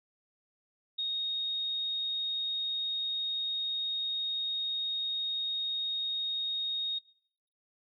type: tone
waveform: sine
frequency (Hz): 3729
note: A#7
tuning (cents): 0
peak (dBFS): -30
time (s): 0.98-6.99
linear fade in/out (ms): 10
effects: noise-tail reverb RT60 0.7 s tail -23 dB re dry